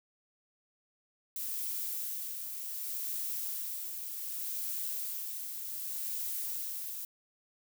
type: noise with tremolo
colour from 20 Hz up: violet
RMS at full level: -36 dBFS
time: 1.36-7.05 s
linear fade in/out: 2 ms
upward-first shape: sine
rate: 0.66 Hz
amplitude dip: 40%
effects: none